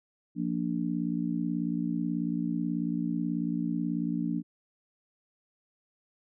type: chord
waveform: sine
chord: Bb major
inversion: second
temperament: just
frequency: 174.81 / 233.1 / 291.4 Hz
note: F3 / Bb3 / D4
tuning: +2 / 0 / -13 cents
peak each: -32 dBFS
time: 0.35-4.43 s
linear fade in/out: 50 ms
effects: none